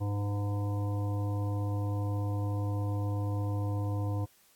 harmonic tone with a mistuned harmonic, 101.6 Hz, G#2, 38 cents flat, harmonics 1 / 3 / 5 / 7 / 9 / 10, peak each -29 / -39 / -43 / -46 / -48 / -49 dBFS, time 0-4.26 s, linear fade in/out 20 ms, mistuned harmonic 7, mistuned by +35 cents, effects white hiss -64 dBFS RMS until 4.55 s + AAC 64 kbps

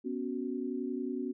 sine chord, B suspended second, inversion none, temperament just, 246.9 / 277.8 / 370.4 Hz, B3 / C#4 / F#4, 0 / +4 / +2 cents, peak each -36 / -37 / -38 dBFS, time 0.04-1.33 s, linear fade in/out 20 ms, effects none

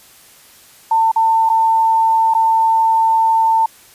sine tone with dropouts, 897 Hz, A5, 33 cents sharp, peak -10 dBFS, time 0.91-3.66 s, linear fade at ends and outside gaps 5 ms, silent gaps 1.117-1.16 / 1.492-1.498 / 2.339-2.348 s, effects white hiss -45 dBFS RMS until 3.94 s + resampled to 32000 Hz

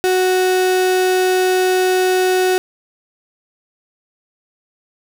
35% pulse tone, 370 Hz, F#4, in tune, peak -11 dBFS, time 0.04-2.58 s, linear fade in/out 0 ms, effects none

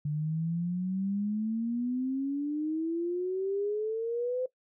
sine exponential sweep, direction up, 146.5 to 515 Hz, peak -28 dBFS, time 0.05-4.46 s, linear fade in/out 5 ms, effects noise-tail reverb RT60 0.1 s tail -18 dB re dry

